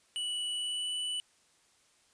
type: tone with pitch glide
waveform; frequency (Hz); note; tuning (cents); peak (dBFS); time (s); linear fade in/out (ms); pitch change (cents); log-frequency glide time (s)
square; 2952 to 2973; F#7 to F#7; -5 to +8; -33; 0.16-1.2; 0; +13; 0.54-0.94
effects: white hiss -67 dBFS RMS until 2.13 s + resampled to 22050 Hz